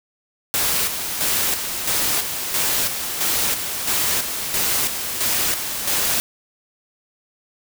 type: noise with tremolo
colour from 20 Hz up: white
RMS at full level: -20 dBFS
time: 0.54-6.2 s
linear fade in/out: 0 ms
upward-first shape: square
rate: 1.5 Hz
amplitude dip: 50%
effects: none